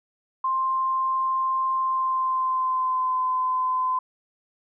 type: tone with pitch glide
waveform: sine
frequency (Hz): 1051 to 1024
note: C6 to C6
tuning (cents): +7 to -38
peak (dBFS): -21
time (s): 0.44-3.99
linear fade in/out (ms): 5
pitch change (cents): -45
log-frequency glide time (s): 1.79-3.23
effects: none